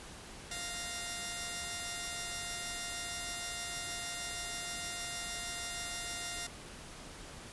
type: tone pair together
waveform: 5% pulse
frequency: 698.5 / 1864.8 Hz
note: F5 / A#6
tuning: 0 / 0 cents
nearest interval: octave + perfect fourth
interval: 1700 cents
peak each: -29 / -31 dBFS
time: 0.51-6.47 s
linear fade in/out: 5 ms
effects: pink hiss -49 dBFS RMS until 7.52 s + resampled to 24000 Hz